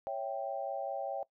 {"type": "chord", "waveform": "sine", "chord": "C# diminished", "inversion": "none", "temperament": "equal", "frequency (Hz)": [554.4, 659.3, 784], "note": ["C#5", "E5", "G5"], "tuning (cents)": [0, 0, 0], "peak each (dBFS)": [-38, -39, -38], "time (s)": [0.07, 1.23], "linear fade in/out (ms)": 0, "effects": ["noise-tail reverb RT60 0.1 s tail -20 dB re dry"]}